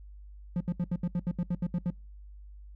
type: tone bursts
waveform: triangle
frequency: 175.7 Hz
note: F3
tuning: 11 cents sharp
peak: -24 dBFS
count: 12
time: 0.56-1.903 s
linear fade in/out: 2 ms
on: 45 ms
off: 73 ms
effects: noise-tail reverb RT60 0.3 s tail -26 dB re dry + added 50 Hz sine -45 dBFS peak until 2.75 s